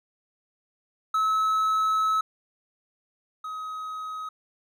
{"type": "tone pair in turn", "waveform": "triangle", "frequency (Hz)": [1294, 1266.6], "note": ["E6", "D#6"], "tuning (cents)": [-32, 30], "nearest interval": "unison", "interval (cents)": 38, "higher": "first", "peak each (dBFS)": [-19, -30], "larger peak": "first", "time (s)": [[1.14, 2.21], [3.44, 4.29]], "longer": "first", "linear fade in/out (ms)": 5, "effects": []}